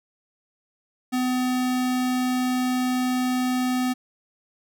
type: tone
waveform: square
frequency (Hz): 252.7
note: B3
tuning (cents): +40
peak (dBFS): -22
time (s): 1.12-3.94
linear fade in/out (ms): 20
effects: none